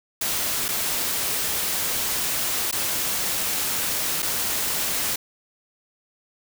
white noise with dropouts, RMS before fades -25 dBFS, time 0.21-5.16 s, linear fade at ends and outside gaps 5 ms, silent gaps 0.683-0.687 / 2.713-2.725 / 4.222-4.226 s, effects none

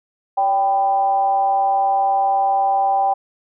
sine tone with frequency modulation, 784 Hz, G5, in tune, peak -14 dBFS, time 0.37-3.14 s, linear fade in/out 10 ms, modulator 212 Hz, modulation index 0.45, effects none

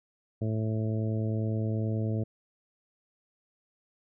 harmonic tone, 109.7 Hz, A2, 5 cents flat, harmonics 1 / 2 / 3 / 4 / 5 / 6, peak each -28 / -34 / -38 / -40 / -42 / -44 dBFS, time 0.41-2.24 s, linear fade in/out 10 ms, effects none

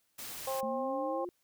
white noise, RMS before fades -43 dBFS, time 0.18-0.61 s, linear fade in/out 10 ms
harmonic tone, 266.3 Hz, C4, 31 cents sharp, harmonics 2 / 3 / 4, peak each -34 / -38 / -40 dBFS, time 0.47-1.25 s, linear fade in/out 5 ms
sine exponential sweep, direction up, 220 to 359.7 Hz, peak -38 dBFS, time 0.63-1.29 s, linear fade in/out 0 ms
effects white hiss -75 dBFS RMS until 1.43 s

